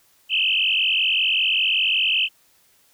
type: tone with frequency modulation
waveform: sine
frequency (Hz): 2839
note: F7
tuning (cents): +28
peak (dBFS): -17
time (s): 0.29-2.29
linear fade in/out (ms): 50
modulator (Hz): 45.2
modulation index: 6.4
effects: white hiss -59 dBFS RMS until 2.93 s